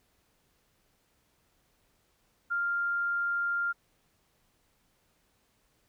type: tone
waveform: sine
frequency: 1396.9 Hz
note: F6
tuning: in tune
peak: -27 dBFS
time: 2.5-3.73 s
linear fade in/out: 20 ms
effects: pink hiss -71 dBFS RMS until 5.88 s